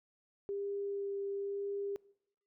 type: tone with vibrato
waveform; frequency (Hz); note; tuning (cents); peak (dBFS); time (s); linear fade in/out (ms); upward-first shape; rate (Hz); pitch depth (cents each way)
sine; 399.5; G4; +33; -35; 0.49-1.96; 0; sine; 1; 8
effects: noise-tail reverb RT60 0.8 s tail -23 dB re dry